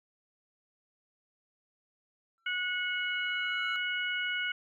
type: tone with exponential growth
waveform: triangle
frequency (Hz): 1347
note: E6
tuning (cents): +37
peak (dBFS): -34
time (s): 2.38-3.76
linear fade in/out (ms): 0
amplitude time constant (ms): 300
type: harmonic tone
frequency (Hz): 731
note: F#5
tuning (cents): -21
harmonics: 2 / 3 / 4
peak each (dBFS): -33 / -35 / -36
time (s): 2.46-4.52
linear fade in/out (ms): 5
effects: none